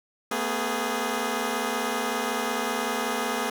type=tone cluster; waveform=10% pulse; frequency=225 / 250.4 / 414.1 Hz; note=A3 / B3 / G#4; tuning=+39 / +24 / -5 cents; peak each=-22 dBFS; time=0.31-3.5 s; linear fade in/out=5 ms; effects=none